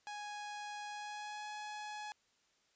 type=tone with pitch glide; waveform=sawtooth; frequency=830.6 to 841.7 Hz; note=G#5 to G#5; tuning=0 to +23 cents; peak=-39 dBFS; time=0.07-2.12 s; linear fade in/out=0 ms; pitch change=+23 cents; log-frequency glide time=0.87-1.48 s; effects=white hiss -74 dBFS RMS until 2.75 s + resampled to 16000 Hz